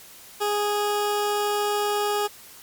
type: tone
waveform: 20% pulse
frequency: 414.1 Hz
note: G#4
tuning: 5 cents flat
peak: -17 dBFS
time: 0.4-2.28 s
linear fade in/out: 20 ms
effects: white hiss -46 dBFS RMS until 2.62 s + MP3 96 kbps